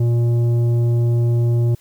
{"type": "tone with tanh clipping", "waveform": "sine", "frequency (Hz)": 118.4, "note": "A#2", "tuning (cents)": 27, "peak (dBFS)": -15, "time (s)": [0, 1.75], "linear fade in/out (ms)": 5, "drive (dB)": 9, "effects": ["white hiss -54 dBFS RMS until 1.8 s"]}